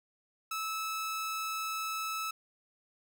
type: tone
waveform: sawtooth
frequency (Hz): 1305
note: E6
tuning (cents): -18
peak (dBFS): -30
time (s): 0.51-2.31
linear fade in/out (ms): 5
effects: none